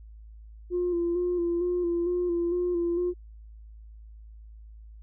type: tone with vibrato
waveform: sine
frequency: 349.2 Hz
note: F4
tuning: in tune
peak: -23 dBFS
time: 0.7-3.14 s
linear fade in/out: 50 ms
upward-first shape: square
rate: 2.2 Hz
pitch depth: 31 cents each way
effects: tanh soft clip ceiling -20 dBFS + added 54 Hz sine -44 dBFS peak until 5.02 s